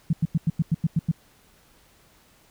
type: tone bursts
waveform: sine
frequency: 161.7 Hz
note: E3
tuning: 33 cents flat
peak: -17 dBFS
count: 9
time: 0.1-1.115 s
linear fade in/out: 5 ms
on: 31 ms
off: 92 ms
effects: pink hiss -58 dBFS RMS until 2.5 s